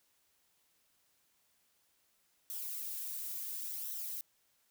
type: noise with flanger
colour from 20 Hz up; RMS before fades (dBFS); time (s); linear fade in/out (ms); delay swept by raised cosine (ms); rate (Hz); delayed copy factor
violet; -41; 2.5-4.21; 0; 0.42 to 2.62; 0.71; -0.5
effects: white hiss -74 dBFS RMS until 4.7 s